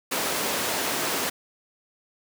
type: high-pass noise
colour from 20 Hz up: pink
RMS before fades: -27 dBFS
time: 0.11-1.3 s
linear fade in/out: 10 ms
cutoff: 290 Hz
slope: 12 dB/octave
effects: none